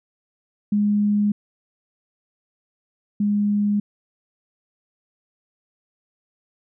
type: tone pair in turn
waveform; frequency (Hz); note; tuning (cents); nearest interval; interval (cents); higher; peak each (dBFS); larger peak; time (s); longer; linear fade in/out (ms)
sine; 206.8 / 205.9; G#3 / G#3; -7 / -15; unison; 8; first; -16 / -17; first; 0.72-1.32 / 3.2-3.8; neither; 5
effects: none